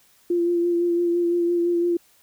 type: tone with vibrato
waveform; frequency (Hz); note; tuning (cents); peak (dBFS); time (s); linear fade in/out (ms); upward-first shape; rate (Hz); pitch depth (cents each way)
sine; 345.5; F4; -19; -18; 0.3-1.97; 5; sine; 5.9; 21
effects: white hiss -58 dBFS RMS until 2.22 s